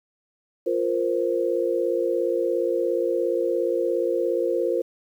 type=chord; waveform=sine; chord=F suspended fourth; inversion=none; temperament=equal; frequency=349.2 / 466.2 / 523.3 Hz; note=F4 / Bb4 / C5; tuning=0 / 0 / 0 cents; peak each=-25 dBFS; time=0.66-4.82 s; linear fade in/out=10 ms; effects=9-bit